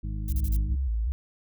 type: harmonic tone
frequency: 52 Hz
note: G#1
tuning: 3 cents sharp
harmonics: 1 / 2 / 3 / 4 / 6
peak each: -30 / -36 / -40 / -42 / -46 dBFS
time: 0.03-0.76 s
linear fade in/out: 10 ms
type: noise bursts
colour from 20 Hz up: violet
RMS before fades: -40 dBFS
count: 4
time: 0.28-0.565 s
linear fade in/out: 2 ms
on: 45 ms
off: 35 ms
type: tone with vibrato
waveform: sine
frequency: 60.8 Hz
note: B1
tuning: 26 cents flat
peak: -24 dBFS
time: 0.3-1.12 s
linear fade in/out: 0 ms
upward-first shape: square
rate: 2.6 Hz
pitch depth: 160 cents each way
effects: none